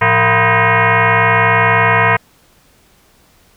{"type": "tone with frequency modulation", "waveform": "sine", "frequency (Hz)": 459.3, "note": "A#4", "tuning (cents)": -26, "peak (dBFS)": -8, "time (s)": [0.01, 2.17], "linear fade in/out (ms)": 10, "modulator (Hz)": 285, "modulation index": 6.5, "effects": ["pink hiss -51 dBFS RMS until 3.56 s"]}